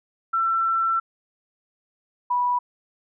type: tone pair in turn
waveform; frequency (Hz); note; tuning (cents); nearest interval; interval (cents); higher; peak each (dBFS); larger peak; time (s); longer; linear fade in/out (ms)
sine; 1343 / 980.6; E6 / B5; +32 / -13; perfect fourth; 545; first; -19; neither; 0.33-1 / 2.3-2.59; first; 10
effects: none